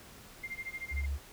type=tone with tremolo; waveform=sine; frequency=2105 Hz; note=C7; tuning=10 cents sharp; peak=-35 dBFS; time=0.43-1.06 s; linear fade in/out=10 ms; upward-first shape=sine; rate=13 Hz; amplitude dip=95%
type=tone; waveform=sine; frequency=70 Hz; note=C#2; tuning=18 cents sharp; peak=-31 dBFS; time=0.9-1.19 s; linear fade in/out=50 ms
effects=pink hiss -53 dBFS RMS until 1.32 s